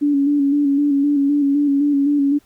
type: tone with vibrato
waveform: sine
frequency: 284.7 Hz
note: C#4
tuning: 46 cents sharp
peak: -13 dBFS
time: 0.01-2.39 s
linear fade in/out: 20 ms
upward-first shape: square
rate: 3.9 Hz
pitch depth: 35 cents each way
effects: pink hiss -57 dBFS RMS until 2.45 s